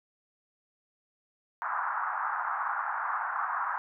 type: band-pass noise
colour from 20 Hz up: white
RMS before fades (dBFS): -32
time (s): 1.62-3.78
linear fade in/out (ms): 0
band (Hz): 810 to 1500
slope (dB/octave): 48
effects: none